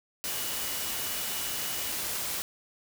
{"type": "tone in noise", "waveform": "sine", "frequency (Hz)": 2929, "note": "F#7", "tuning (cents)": -18, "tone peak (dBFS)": -43, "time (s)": [0.28, 1.93], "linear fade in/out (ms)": 0, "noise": "white", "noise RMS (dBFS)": -33, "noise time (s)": [0.24, 2.42], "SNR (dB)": -13, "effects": []}